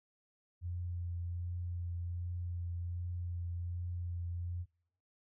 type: tone with vibrato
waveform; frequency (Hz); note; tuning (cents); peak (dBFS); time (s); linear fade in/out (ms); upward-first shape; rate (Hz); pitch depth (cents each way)
sine; 87.31; F2; 0; -36; 0.61-4.66; 50; triangle; 1.3; 18
effects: noise-tail reverb RT60 0.8 s tail -26 dB re dry